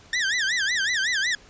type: tone with vibrato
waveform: sawtooth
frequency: 1760 Hz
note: A6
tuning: in tune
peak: -18 dBFS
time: 0.13-1.35 s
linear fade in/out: 2 ms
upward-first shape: sine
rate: 5.4 Hz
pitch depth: 230 cents each way
effects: pink hiss -51 dBFS RMS until 1.49 s + resampled to 16000 Hz